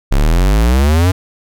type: exponential sweep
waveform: square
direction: up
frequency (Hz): 33 to 95.1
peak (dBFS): -9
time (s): 0.11-1.12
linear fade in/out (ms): 10
effects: none